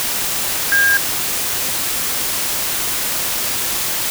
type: tone in noise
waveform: sine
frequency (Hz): 1614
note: G#6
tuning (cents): -50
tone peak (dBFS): -11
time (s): 0.72-0.97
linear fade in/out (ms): 0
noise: white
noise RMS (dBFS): -20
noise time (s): 0-4.1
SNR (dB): +6
effects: none